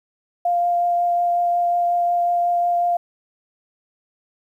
sine tone with vibrato, 698.5 Hz, F5, in tune, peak -16 dBFS, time 0.45-2.97 s, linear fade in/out 5 ms, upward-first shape triangle, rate 5.5 Hz, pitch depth 10 cents each way, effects 9-bit

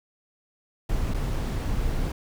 brown noise with dropouts, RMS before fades -26 dBFS, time 0.89-2.12 s, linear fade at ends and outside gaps 5 ms, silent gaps 1.139-1.143 s, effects none

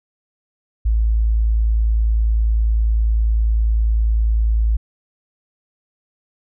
sine tone, 55 Hz, A1, in tune, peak -13 dBFS, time 0.85-4.77 s, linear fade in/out 10 ms, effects none

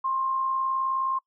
sine tone with amplitude modulation, 1060 Hz, C6, 22 cents sharp, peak -22 dBFS, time 0.04-1.19 s, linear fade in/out 10 ms, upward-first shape sine, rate 59.5 Hz, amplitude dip 35%, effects noise-tail reverb RT60 0.1 s tail -24 dB re dry

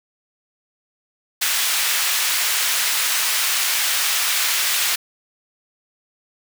pink high-pass noise, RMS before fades -20 dBFS, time 1.41-4.96 s, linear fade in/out 10 ms, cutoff 1800 Hz, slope 12 dB/octave, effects none

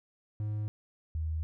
triangle / sine tone pair in turn, 106 / 79.04 Hz, G#2 / D#2, +36 / +28 cents, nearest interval perfect fourth, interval 508 cents, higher first, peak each -29 / -30 dBFS, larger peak first, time 0.4-0.68 / 1.15-1.43 s, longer neither, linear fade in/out 0 ms, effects none

